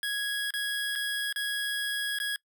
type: tone with dropouts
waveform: 25% pulse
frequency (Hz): 1661.2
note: G#6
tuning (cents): 0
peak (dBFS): -25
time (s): 0.03-2.36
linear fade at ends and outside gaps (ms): 1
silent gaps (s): 0.506-0.538 / 0.954-0.958 / 1.326-1.36 / 2.187-2.2
effects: noise-tail reverb RT60 0.1 s tail -24 dB re dry